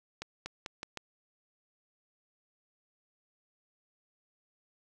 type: accelerating click train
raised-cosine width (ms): 0.2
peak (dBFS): -21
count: 5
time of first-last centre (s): 0.22-0.973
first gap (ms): 240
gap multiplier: 0.84
effects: none